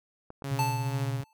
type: clicks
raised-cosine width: 1 ms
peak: -29 dBFS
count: 4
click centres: 0.304 / 0.422 / 0.6 / 0.69 s
type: tone with tremolo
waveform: sawtooth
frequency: 138.2 Hz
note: C#3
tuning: 5 cents flat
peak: -27 dBFS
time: 0.44-1.24 s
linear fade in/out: 2 ms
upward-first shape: triangle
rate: 2.2 Hz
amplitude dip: 55%
type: tone with vibrato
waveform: sine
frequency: 123.47 Hz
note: B2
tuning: in tune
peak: -29 dBFS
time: 0.51-1.21 s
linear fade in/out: 5 ms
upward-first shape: triangle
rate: 3 Hz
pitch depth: 52 cents each way
type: tone with exponential decay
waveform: square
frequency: 880 Hz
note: A5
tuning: in tune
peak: -25 dBFS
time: 0.59-1.33 s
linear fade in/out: 1 ms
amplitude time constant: 160 ms
effects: none